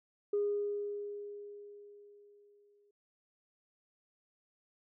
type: tone with exponential decay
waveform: sine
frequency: 410 Hz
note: G#4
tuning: 22 cents flat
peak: -27 dBFS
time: 0.33-2.91 s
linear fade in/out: 5 ms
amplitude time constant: 560 ms
effects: tanh soft clip ceiling -24 dBFS